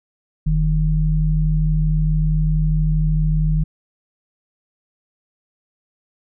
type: tone pair together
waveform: sine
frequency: 43.65 / 155.56 Hz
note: F1 / D#3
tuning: 0 / 0 cents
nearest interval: octave + minor seventh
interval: 2200 cents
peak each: -17 dBFS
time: 0.46-3.64 s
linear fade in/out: 10 ms
effects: none